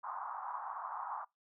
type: band-pass noise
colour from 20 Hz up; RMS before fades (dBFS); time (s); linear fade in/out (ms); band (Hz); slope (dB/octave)
white; -42; 0.03-1.25; 20; 800 to 1200; 48
effects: noise-tail reverb RT60 0.2 s tail -25 dB re dry